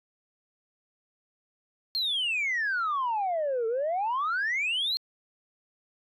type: exponential two-way sweep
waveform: sine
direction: down then up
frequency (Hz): 4304 to 440 to 4304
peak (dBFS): -24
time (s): 1.95-4.97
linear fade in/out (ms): 0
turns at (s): 3.67
effects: tanh soft clip ceiling -23 dBFS